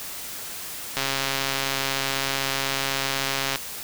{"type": "click train", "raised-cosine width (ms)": 0.2, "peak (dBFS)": -7, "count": 353, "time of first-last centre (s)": [0.97, 3.558], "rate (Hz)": 136, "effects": ["white hiss -35 dBFS RMS until 3.83 s"]}